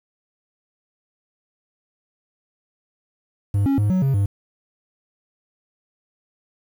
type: tone with pitch steps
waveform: triangle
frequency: 100.7 / 275 / 104 / 185.7 / 135.9 / 99.9 Hz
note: G2 / C#4 / G#2 / F#3 / C#3 / G2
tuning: +47 / -14 / +3 / +7 / -34 / +33 cents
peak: -14 dBFS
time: 3.54-4.26 s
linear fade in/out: 5 ms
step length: 120 ms
effects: 8-bit